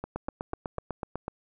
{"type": "two click trains", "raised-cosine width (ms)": 1, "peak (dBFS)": [-18, -20], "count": [10, 4], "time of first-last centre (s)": [[0.16, 1.281], [0.04, 0.784]], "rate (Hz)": [8.03, 4.03], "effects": []}